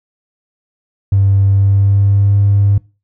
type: tone with pitch glide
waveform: triangle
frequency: 98.3 to 100.48 Hz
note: G2 to G2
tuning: +5 to +43 cents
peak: -4 dBFS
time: 1.12-2.78 s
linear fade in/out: 5 ms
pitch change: +38 cents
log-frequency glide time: 1.48-2.37 s
effects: noise-tail reverb RT60 0.3 s tail -25 dB re dry + tanh soft clip ceiling -4 dBFS